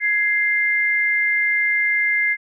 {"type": "tone pair together", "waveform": "sine", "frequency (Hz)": [1674.2, 2093], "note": ["G#6", "C7"], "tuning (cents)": [13, 0], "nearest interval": "major third", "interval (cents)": 387, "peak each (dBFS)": [-22, -17], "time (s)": [0, 2.37], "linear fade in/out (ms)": 50, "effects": []}